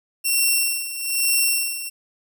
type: tone with tremolo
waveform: 5% pulse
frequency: 2721 Hz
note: F7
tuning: 46 cents flat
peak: -7 dBFS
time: 0.24-1.9 s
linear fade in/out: 20 ms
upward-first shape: sine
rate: 1.1 Hz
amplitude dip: 75%
effects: none